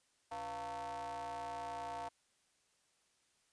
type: ring-modulated tone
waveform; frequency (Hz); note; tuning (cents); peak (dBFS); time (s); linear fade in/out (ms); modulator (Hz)
square; 103.83; G#2; 0; -39; 0.31-2.09; 10; 801
effects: white hiss -75 dBFS RMS until 3.52 s + resampled to 22050 Hz